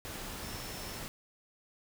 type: tone in noise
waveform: sine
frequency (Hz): 5400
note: E8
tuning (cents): +41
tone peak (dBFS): -50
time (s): 0.43-0.99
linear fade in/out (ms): 0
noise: pink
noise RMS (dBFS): -42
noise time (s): 0.05-1.08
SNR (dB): -11
effects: none